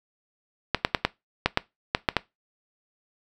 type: clicks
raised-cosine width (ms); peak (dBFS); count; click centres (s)
0.3; -3; 9; 0.747 / 0.849 / 0.948 / 1.05 / 1.46 / 1.574 / 1.949 / 2.088 / 2.167
effects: noise-tail reverb RT60 0.2 s tail -20 dB re dry